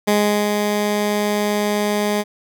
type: tone with ADSR envelope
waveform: 15% pulse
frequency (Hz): 207.7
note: G#3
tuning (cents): 0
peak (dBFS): -7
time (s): 0.07-2.24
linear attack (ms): 14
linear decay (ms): 390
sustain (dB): -4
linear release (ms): 39
effects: none